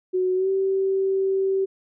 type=tone with pitch glide; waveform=sine; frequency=369 to 385.6 Hz; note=F#4 to G4; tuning=-5 to -28 cents; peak=-19 dBFS; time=0.13-1.66 s; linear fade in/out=20 ms; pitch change=+77 cents; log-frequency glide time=0.35-0.49 s; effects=none